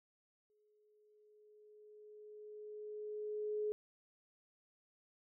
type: tone with exponential growth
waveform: sine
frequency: 422.8 Hz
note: G#4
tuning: 31 cents sharp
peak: -34 dBFS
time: 0.5-3.72 s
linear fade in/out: 0 ms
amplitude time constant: 700 ms
effects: none